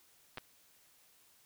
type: clicks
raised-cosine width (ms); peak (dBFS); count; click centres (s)
0.3; -26; 2; 0.374 / 0.382
effects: white hiss -66 dBFS RMS until 1.45 s